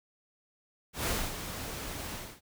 pink noise with ADSR envelope, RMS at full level -30 dBFS, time 0.93-2.41 s, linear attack 140 ms, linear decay 260 ms, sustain -9 dB, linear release 270 ms, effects none

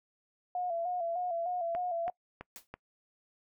sine tone with vibrato, 697 Hz, F5, 4 cents flat, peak -31 dBFS, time 0.55-2.1 s, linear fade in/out 2 ms, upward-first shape square, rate 3.3 Hz, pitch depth 57 cents each way
click train, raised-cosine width 0.5 ms, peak -27 dBFS, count 4, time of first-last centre 1.75-2.74 s, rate 3.03 Hz
white noise with exponential decay, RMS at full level -43 dBFS, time 2.56-2.67 s, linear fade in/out 0 ms, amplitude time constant 23 ms
effects noise-tail reverb RT60 0.1 s tail -24 dB re dry

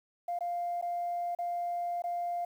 sine tone with dropouts, 698.5 Hz, F5, in tune, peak -30 dBFS, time 0.28-2.45 s, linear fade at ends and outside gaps 5 ms, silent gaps 0.389-0.407 / 0.814-0.824 / 1.35-1.387 / 2.021-2.039 s, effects tanh soft clip ceiling -26 dBFS + 10-bit

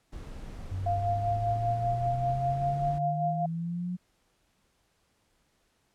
brown noise, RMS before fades -41 dBFS, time 0.12-2.99 s, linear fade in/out 10 ms
sine exponential sweep, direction up, 92.5 to 181.4 Hz, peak -30 dBFS, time 0.7-3.97 s, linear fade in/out 20 ms
sine tone with tremolo, 698.5 Hz, F5, in tune, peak -25 dBFS, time 0.86-3.46 s, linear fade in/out 5 ms, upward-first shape sine, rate 5.1 Hz, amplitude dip 55%
effects pink hiss -71 dBFS RMS until 5.94 s + low-pass 11000 Hz 12 dB/octave

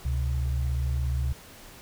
sine tone pair together, 69.3 / 126.22 Hz, C#2 / B2, 0 / +38 cents, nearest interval minor seventh, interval 1038 cents, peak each -25 / -31 dBFS, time 0.05-1.33 s, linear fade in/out 5 ms, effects pink hiss -48 dBFS RMS until 1.81 s

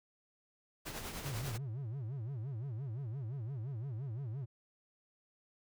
pink noise with tremolo, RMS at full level -41 dBFS, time 0.85-1.58 s, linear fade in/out 20 ms, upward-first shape triangle, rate 10 Hz, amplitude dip 55%
triangle tone with vibrato, 123.47 Hz, B2, in tune, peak -36 dBFS, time 1.24-4.46 s, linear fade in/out 20 ms, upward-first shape sine, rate 5.8 Hz, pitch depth 260 cents each way
effects none

